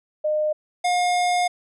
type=tone pair in turn; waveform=sine / square; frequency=610 / 714.6 Hz; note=D#5 / F5; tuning=-34 / +40 cents; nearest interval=minor third; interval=274 cents; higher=second; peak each=-19 dBFS; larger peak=neither; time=0.24-0.53 / 0.84-1.48 s; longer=second; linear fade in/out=10 ms; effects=resampled to 24000 Hz